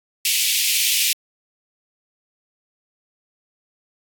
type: high-pass noise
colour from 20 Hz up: pink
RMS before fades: -19 dBFS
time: 0.25-1.13 s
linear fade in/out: 2 ms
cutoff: 2300 Hz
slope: 48 dB/octave
effects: AAC 64 kbps